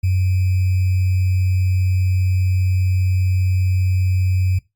sine tone with sample-and-hold, 92.5 Hz, F#2, in tune, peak -14 dBFS, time 0.03-4.59 s, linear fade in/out 10 ms, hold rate 2450 Hz, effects noise-tail reverb RT60 0.2 s tail -20 dB re dry + Opus 48 kbps

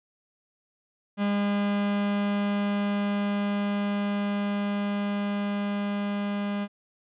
45% pulse tone with level ramp, 203.2 Hz, G#3, 38 cents flat, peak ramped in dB -23 to -27 dBFS, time 1.17-6.68 s, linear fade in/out 50 ms, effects resampled to 8000 Hz

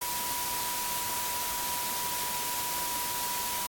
sine tone in noise, 973 Hz, B5, 26 cents flat, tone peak -35 dBFS, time 0.01-3.67 s, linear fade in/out 10 ms, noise white, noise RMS -33 dBFS, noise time 0.01-3.67 s, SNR -5 dB, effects AAC 64 kbps

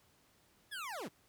25% pulse linear sweep, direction down, 1754 to 111.2 Hz, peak -37 dBFS, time 0.71-1.09 s, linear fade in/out 20 ms, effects pink hiss -69 dBFS RMS until 1.28 s + high-pass 60 Hz 12 dB/octave

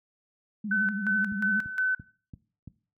sine tone with vibrato, 203.9 Hz, G#3, 32 cents flat, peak -30 dBFS, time 0.64-1.6 s, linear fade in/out 5 ms, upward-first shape sine, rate 12 Hz, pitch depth 100 cents each way
sine tone with tremolo, 1515 Hz, F#6, 40 cents sharp, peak -23 dBFS, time 0.71-1.95 s, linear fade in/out 5 ms, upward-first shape square, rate 2.8 Hz, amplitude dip 70%
click train, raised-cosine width 5 ms, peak -28 dBFS, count 5, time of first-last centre 1.32-2.676 s, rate 2.95 Hz
effects noise-tail reverb RT60 0.4 s tail -18 dB re dry + high-pass 80 Hz 12 dB/octave

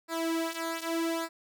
sawtooth tone with flanger, 329.6 Hz, E4, in tune, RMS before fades -32 dBFS, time 0.08-1.29 s, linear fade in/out 50 ms, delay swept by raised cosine 0.32 to 3.42 ms, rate 0.84 Hz, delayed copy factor -0.8, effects none

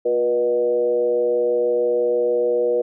sine tone with frequency modulation, 483.1 Hz, B4, 38 cents flat, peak -16 dBFS, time 0.05-2.82 s, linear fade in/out 10 ms, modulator 126 Hz, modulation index 0.73, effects none

